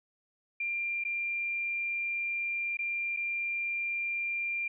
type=tone with dropouts; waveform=sine; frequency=2384 Hz; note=D7; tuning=25 cents sharp; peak=-30 dBFS; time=0.6-4.68 s; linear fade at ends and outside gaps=5 ms; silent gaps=1.039-1.049 / 2.771-2.789 / 3.165-3.17 s; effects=none